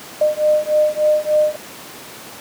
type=beating tone pair; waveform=sine; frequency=606 / 609.4 Hz; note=D#5 / D#5; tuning=-46 / -36 cents; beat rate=3.4 Hz; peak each=-16 dBFS; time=0.21-1.56 s; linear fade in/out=5 ms; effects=pink hiss -35 dBFS RMS until 2.4 s + high-pass 200 Hz 12 dB/octave